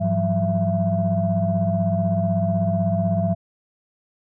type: tone cluster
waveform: sine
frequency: 102.9 / 171.7 / 187.7 / 670 Hz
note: G#2 / F3 / F#3 / E5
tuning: -16 / -29 / +25 / +28 cents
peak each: -23 dBFS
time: 0-3.35 s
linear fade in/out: 20 ms
effects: tanh soft clip ceiling -10 dBFS